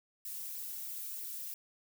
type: noise with flanger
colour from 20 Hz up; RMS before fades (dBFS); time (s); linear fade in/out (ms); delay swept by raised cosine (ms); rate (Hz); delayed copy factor
violet; -42; 0.25-1.54; 2; 0.38 to 3.88; 3.1; +0.7
effects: none